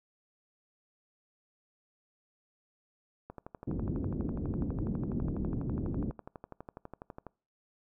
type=click train; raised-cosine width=1 ms; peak=-29 dBFS; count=49; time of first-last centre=3.3-7.267 s; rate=12.1 Hz
type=low-pass noise; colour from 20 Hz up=white; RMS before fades=-34 dBFS; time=3.67-6.11 s; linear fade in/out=5 ms; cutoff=300 Hz; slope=24 dB/octave
effects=noise-tail reverb RT60 0.4 s tail -25 dB re dry